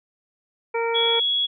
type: harmonic tone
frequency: 461.8 Hz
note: A#4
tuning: 16 cents flat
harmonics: 1 / 2 / 3 / 4 / 5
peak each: -23 / -27 / -34 / -39 / -30 dBFS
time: 0.74-1.2 s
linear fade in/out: 10 ms
type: tone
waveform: sine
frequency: 3348 Hz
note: G#7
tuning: 13 cents sharp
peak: -19 dBFS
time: 0.94-1.47 s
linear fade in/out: 20 ms
effects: none